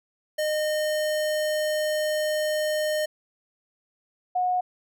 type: tone pair in turn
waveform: square / sine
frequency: 612 / 727.8 Hz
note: D#5 / F#5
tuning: -29 / -29 cents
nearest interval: minor third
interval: 300 cents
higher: second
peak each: -24 / -21 dBFS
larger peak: second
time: 0.38-3.06 / 4.35-4.61 s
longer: first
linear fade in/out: 10 ms
effects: none